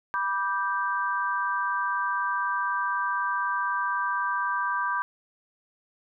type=chord; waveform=sine; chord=G major; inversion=first; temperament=just; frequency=980 / 1176 / 1568 Hz; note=B5 / D6 / G6; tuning=-14 / +2 / 0 cents; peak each=-29 dBFS; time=0.14-5.02 s; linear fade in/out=0 ms; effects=none